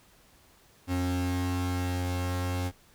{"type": "tone pair together", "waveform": "45% pulse", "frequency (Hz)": [89.9, 269.4], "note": ["F#2", "C#4"], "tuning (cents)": [-49, -49], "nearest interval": "octave + perfect fifth", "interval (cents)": 1900, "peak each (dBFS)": [-29, -32], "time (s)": [0.87, 2.72], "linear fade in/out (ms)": 50, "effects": ["pink hiss -60 dBFS RMS until 2.94 s"]}